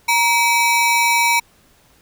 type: ring-modulated tone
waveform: 40% pulse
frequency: 1611 Hz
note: G6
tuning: 47 cents sharp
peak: -9 dBFS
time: 0.08-1.4 s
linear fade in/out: 10 ms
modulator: 673 Hz
effects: pink hiss -54 dBFS RMS until 2.01 s